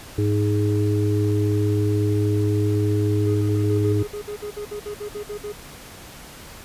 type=harmonic tone; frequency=103.83 Hz; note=G#2; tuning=in tune; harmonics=1 / 3 / 4; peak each=-19 / -24 / -25 dBFS; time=0.18-4.03 s; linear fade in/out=5 ms
type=tone bursts; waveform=triangle; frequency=415.3 Hz; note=G#4; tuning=in tune; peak=-26 dBFS; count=16; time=3.26-5.525 s; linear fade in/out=10 ms; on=90 ms; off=55 ms
effects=pink hiss -41 dBFS RMS until 6.64 s + resampled to 32000 Hz